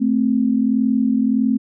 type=tone pair together; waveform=sine; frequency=220 / 261.6 Hz; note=A3 / C4; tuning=0 / 0 cents; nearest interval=minor third; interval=300 cents; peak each=-17 dBFS; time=0-1.58 s; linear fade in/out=20 ms; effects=none